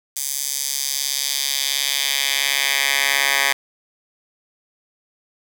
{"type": "tone with high-pass filter sweep", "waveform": "10% pulse", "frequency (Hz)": 138.59, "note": "C#3", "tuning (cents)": 0, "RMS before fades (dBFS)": -21, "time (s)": [0.16, 3.53], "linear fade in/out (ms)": 5, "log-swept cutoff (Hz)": [7300, 1600], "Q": 1.3, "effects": []}